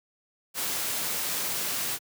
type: noise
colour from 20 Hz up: white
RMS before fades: -30 dBFS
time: 0.54-1.99 s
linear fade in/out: 50 ms
effects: high-pass 100 Hz 12 dB/octave